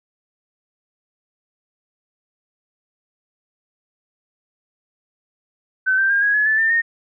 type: tone with pitch steps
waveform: sine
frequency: 1525 / 1567 / 1610.1 / 1654.4 / 1699.9 / 1746.7 / 1794.8 / 1844.2 Hz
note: G6 / G6 / G6 / G#6 / G#6 / A6 / A6 / A#6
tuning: -48 / -1 / +46 / -7 / +40 / -13 / +34 / -19 cents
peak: -14 dBFS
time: 5.86-6.82 s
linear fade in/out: 20 ms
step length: 120 ms
effects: none